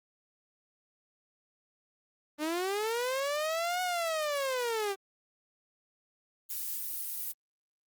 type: linear two-way sweep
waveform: sawtooth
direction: up then down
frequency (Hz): 293 to 736 to 382.9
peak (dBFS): -26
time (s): 2.38-4.96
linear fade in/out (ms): 50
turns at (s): 3.82
type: noise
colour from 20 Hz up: violet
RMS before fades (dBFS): -36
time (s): 6.49-7.33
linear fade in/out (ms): 20
effects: Opus 24 kbps